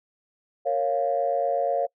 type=chord; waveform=sine; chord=Bb minor; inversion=none; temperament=equal; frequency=466.2 / 554.4 / 698.5 Hz; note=Bb4 / Db5 / F5; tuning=0 / 0 / 0 cents; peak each=-29 / -24 / -25 dBFS; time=0.65-1.87 s; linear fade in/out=20 ms; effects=noise-tail reverb RT60 0.1 s tail -25 dB re dry + tanh soft clip ceiling -12 dBFS